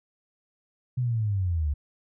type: linear sweep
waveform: sine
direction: down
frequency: 128.3 to 69.3 Hz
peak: -23 dBFS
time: 0.97-1.74 s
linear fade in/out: 10 ms
effects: none